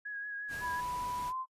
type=tone with vibrato; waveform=sine; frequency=1661.2 Hz; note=G#6; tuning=in tune; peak=-37 dBFS; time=0.05-0.81 s; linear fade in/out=10 ms; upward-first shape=triangle; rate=5.6 Hz; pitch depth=33 cents each way
type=noise; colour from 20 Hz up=pink; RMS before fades=-47 dBFS; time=0.48-1.33 s; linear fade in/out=50 ms
type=tone with pitch glide; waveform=sine; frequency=987.8 to 1039.3 Hz; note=B5 to C6; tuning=0 to -12 cents; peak=-35 dBFS; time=0.6-1.46 s; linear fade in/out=50 ms; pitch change=+88 cents; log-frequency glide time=1.28-1.34 s
effects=noise-tail reverb RT60 0.1 s tail -20 dB re dry + resampled to 32000 Hz